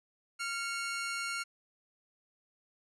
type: tone pair together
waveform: sawtooth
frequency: 1388 / 2203 Hz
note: F6 / C#7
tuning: -11 / -11 cents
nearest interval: minor sixth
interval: 800 cents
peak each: -32 / -36 dBFS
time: 0.39-1.44 s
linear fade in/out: 20 ms
effects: resampled to 24000 Hz